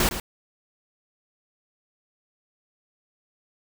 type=noise with echo; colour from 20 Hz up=pink; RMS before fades=-21 dBFS; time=0-0.09 s; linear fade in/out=2 ms; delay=110 ms; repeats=1; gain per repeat=-10 dB; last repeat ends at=0.2 s; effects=none